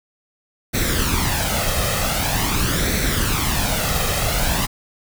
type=noise with flanger; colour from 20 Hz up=pink; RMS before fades=-20 dBFS; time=0.73-4.67 s; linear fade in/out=20 ms; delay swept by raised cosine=0.5 to 1.6 ms; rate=0.45 Hz; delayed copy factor=+0.6; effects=none